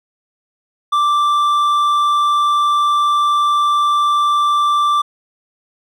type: tone with hard clipping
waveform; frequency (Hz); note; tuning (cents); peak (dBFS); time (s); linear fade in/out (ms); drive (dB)
triangle; 1174.7; D6; 0; -13; 0.92-5.02; 10; 9
effects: none